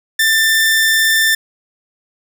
sawtooth tone, 1782 Hz, A6, 22 cents sharp, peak -7 dBFS, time 0.19-1.35 s, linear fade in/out 5 ms, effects none

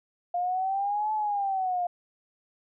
sine exponential two-way sweep, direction up then down, 700 to 867 to 700 Hz, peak -25 dBFS, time 0.34-1.87 s, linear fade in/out 5 ms, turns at 1.13 s, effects none

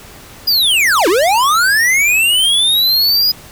square linear two-way sweep, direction down then up, 4978 to 311.1 to 4978 Hz, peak -10 dBFS, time 0.47-3.32 s, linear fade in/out 10 ms, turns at 1.08 s, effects pink hiss -37 dBFS RMS until 3.51 s

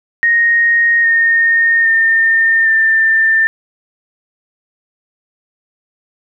sine tone with pitch steps, 1864.7 / 1839 / 1813.7 / 1788.7 Hz, A#6 / A#6 / A#6 / A6, 0 / -24 / -48 / +28 cents, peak -8 dBFS, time 0.23-3.47 s, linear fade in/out 0 ms, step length 810 ms, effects none

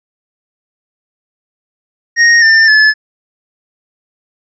square tone with pitch steps, 1864.7 / 1793.9 / 1725.8 Hz, A#6 / A6 / A6, 0 / +33 / -34 cents, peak -5 dBFS, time 2.16-2.94 s, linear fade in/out 50 ms, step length 260 ms, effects resampled to 16000 Hz

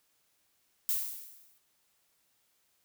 violet noise with exponential decay, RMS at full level -28 dBFS, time 0.89-1.58 s, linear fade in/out 0 ms, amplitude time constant 150 ms, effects white hiss -73 dBFS RMS until 2.84 s

